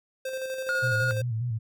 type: tone with tremolo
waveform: square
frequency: 523.3 Hz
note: C5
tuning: in tune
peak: -30 dBFS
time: 0.25-1.22 s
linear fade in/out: 5 ms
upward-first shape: square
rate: 12 Hz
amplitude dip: 35%
type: tone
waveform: triangle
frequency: 1438 Hz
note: F#6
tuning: 50 cents flat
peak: -23 dBFS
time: 0.69-1.11 s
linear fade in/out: 0 ms
type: tone with vibrato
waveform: sine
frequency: 116.54 Hz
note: A#2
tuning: in tune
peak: -26 dBFS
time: 0.82-1.59 s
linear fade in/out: 20 ms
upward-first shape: square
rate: 5.1 Hz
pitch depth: 80 cents each way
effects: none